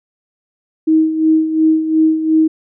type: tone with tremolo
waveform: sine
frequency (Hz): 316.6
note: D#4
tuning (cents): +30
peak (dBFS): -7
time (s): 0.87-2.48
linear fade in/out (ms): 10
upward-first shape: sine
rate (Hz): 2.8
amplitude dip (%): 65
effects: none